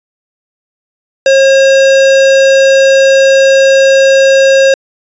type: tone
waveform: square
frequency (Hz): 540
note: C#5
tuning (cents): -45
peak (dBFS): -4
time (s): 1.26-4.74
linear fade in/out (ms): 2
effects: resampled to 16000 Hz